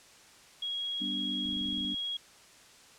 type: tone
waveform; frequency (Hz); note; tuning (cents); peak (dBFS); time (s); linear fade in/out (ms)
sine; 3305; G#7; -9; -32; 0.62-2.17; 5
type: chord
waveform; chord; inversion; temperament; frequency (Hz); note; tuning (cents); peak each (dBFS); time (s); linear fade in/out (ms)
sine; G major; none; equal; 196 / 246.9 / 293.7; G3 / B3 / D4; 0 / 0 / 0; -39; 1-1.95; 20
type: clicks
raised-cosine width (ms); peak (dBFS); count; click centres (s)
5; -39; 12; 1.458 / 1.492 / 1.529 / 1.566 / 1.613 / 1.658 / 1.689 / 1.729 / 1.779 / 1.81 / 1.85 / 1.944
effects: white hiss -56 dBFS RMS until 2.98 s + low-pass 8000 Hz 12 dB/octave